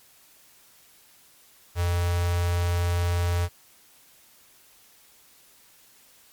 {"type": "tone with notch filter", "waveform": "square", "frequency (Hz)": 87.31, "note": "F2", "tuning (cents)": 0, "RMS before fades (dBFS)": -24, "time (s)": [1.75, 3.49], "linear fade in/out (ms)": 50, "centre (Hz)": 250, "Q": 1.5, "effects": ["white hiss -56 dBFS RMS until 6.32 s", "MP3 96 kbps"]}